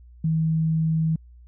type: tone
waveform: sine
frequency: 160 Hz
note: D#3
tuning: 49 cents sharp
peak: -19 dBFS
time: 0.24-1.16 s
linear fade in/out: 5 ms
effects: added 60 Hz sine -45 dBFS peak until 1.47 s